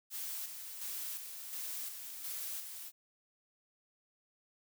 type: noise with tremolo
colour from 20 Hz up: blue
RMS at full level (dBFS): -41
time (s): 0.1-2.92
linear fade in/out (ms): 50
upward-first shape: square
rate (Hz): 1.4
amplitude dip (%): 45
effects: none